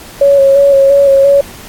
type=tone with vibrato; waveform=sine; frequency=554 Hz; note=C#5; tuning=1 cent flat; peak=-3 dBFS; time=0.21-1.41 s; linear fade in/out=5 ms; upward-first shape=square; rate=2.9 Hz; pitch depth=22 cents each way; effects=pink hiss -32 dBFS RMS until 1.68 s + AAC 64 kbps